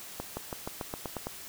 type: accelerating click train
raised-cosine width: 1 ms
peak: -20 dBFS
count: 9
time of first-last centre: 0.2-1.27 s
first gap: 170 ms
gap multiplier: 0.93
effects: white hiss -45 dBFS RMS until 1.48 s